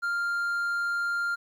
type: tone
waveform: triangle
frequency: 1396.9 Hz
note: F6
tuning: in tune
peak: -24 dBFS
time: 0.02-1.36 s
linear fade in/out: 20 ms
effects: 11-bit